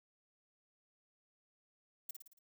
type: noise with echo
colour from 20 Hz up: violet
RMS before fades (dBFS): -42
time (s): 2.09-2.11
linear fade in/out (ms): 5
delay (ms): 56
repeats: 5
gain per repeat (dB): -5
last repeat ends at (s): 2.39
effects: none